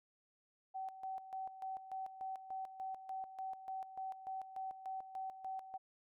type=tone with tremolo; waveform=sine; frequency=763 Hz; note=G5; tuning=47 cents flat; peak=-40 dBFS; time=0.74-5.78 s; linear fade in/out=20 ms; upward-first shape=square; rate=3.4 Hz; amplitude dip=70%; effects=none